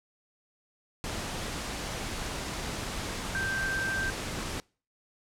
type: tone in noise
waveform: sine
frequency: 1568 Hz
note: G6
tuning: in tune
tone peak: -29 dBFS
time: 3.35-4.1 s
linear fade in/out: 0 ms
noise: pink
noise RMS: -35 dBFS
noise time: 1.04-4.6 s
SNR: +3 dB
effects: noise-tail reverb RT60 0.4 s tail -26 dB re dry + low-pass 9000 Hz 12 dB/octave